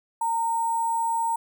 sine tone with sample-and-hold, 915 Hz, A#5, 32 cents flat, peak -22 dBFS, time 0.21-1.36 s, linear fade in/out 5 ms, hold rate 8820 Hz, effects none

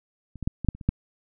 clicks, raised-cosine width 5 ms, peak -29 / -20 / -11 / -18 / -6 / -29 / -26 / -8 dBFS, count 8, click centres 0.357 / 0.427 / 0.475 / 0.647 / 0.687 / 0.75 / 0.812 / 0.89 s, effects none

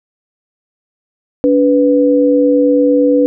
sine tone pair together, 286.2 / 495 Hz, D4 / B4, -45 / +4 cents, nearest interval major sixth, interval 949 cents, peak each -10 dBFS, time 1.44-3.26 s, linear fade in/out 0 ms, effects none

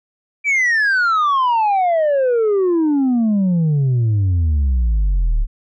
sine exponential sweep, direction down, 2349 to 34.65 Hz, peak -10 dBFS, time 0.44-5.47 s, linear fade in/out 50 ms, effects tanh soft clip ceiling -12 dBFS

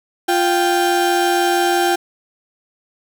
35% pulse tone pair together, 349 / 784 Hz, F4 / G5, -1 / 0 cents, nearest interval octave + major second, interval 1401 cents, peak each -15 dBFS, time 0.28-1.96 s, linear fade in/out 10 ms, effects none

